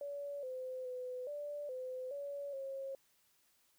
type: tone with pitch steps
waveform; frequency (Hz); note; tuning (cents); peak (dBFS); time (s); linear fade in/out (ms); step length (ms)
sine; 570 / 513 / 503 / 584 / 511 / 567 / 541; C#5 / C5 / B4 / D5 / C5 / C#5 / C#5; +48 / -34 / +32 / -10 / -41 / +39 / -42; -40; 0.01-2.95; 2; 420
effects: white hiss -73 dBFS RMS until 3.78 s